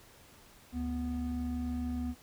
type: tone pair together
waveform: triangle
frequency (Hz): 73.2 / 246.2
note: D2 / B3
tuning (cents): -5 / -5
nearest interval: octave + major sixth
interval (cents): 2100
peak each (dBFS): -35 / -32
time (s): 0.72-2.15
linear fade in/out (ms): 50
effects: pink hiss -58 dBFS RMS until 2.22 s